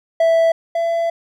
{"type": "tone pair in turn", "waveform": "triangle", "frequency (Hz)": [659.3, 671.2], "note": ["E5", "E5"], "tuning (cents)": [0, 31], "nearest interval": "unison", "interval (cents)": 31, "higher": "second", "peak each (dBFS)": [-9, -14], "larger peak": "first", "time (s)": [[0.2, 0.52], [0.75, 1.1]], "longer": "second", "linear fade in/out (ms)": 5, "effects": []}